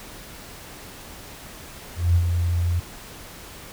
sine tone with ADSR envelope, 86.5 Hz, F2, 16 cents flat, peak -13 dBFS, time 1.95-2.8 s, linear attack 200 ms, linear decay 66 ms, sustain -6 dB, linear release 8 ms, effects pink hiss -41 dBFS RMS until 3.72 s

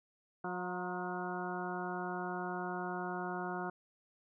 harmonic tone with a mistuned harmonic, 180 Hz, F#3, 47 cents flat, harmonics 1 / 2 / 3 / 4 / 5 / 6 / 7 / 8, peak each -43 / -42 / -52 / -42 / -46 / -48 / -47 / -45 dBFS, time 0.44-3.7 s, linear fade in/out 5 ms, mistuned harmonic 5, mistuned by +56 cents, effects none

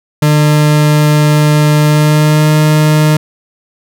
40% pulse tone with pitch glide, 150.2 to 153.09 Hz, D3 to D#3, +39 to -28 cents, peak -5 dBFS, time 0.22-3.17 s, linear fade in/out 5 ms, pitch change +33 cents, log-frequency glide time 1.82-2.51 s, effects none

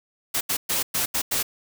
white noise bursts at uneven times, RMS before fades -24 dBFS, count 6, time 0.34-0.41 / 0.49-0.57 / 0.69-0.83 / 0.94-1.06 / 1.14-1.22 / 1.31-1.43 s, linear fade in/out 10 ms, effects none

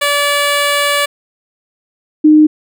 10% pulse / sine tone pair in turn, 576 / 306.1 Hz, D5 / D#4, -34 / -28 cents, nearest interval major seventh, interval 1094 cents, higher first, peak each -3 dBFS, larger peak neither, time 0.01-1.06 / 2.24-2.47 s, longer first, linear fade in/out 10 ms, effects none

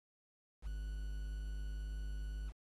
triangle tone with quantisation, 51 Hz, G#1, 31 cents flat, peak -37 dBFS, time 0.62-2.53 s, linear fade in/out 50 ms, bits 10, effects AAC 32 kbps

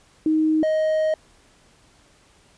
sine / triangle tone pair in turn, 313 / 626 Hz, D#4 / D#5, +10 / +10 cents, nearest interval octave, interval 1200 cents, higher second, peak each -16 dBFS, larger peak neither, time 0.26-0.63 / 0.63-1.14 s, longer second, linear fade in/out 2 ms, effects pink hiss -56 dBFS RMS until 2.57 s + resampled to 22050 Hz

